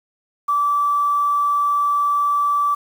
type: tone with quantisation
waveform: sine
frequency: 1159 Hz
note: D6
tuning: 23 cents flat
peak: -15 dBFS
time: 0.48-2.75 s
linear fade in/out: 10 ms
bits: 7
effects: none